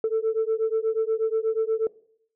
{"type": "beating tone pair", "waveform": "sine", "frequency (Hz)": [440, 448.3], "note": ["A4", "A4"], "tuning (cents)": [0, 32], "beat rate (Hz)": 8.3, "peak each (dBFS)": [-23, -23], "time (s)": [0.04, 1.87], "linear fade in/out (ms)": 2, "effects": ["noise-tail reverb RT60 0.6 s tail -20 dB re dry", "tanh soft clip ceiling -17 dBFS"]}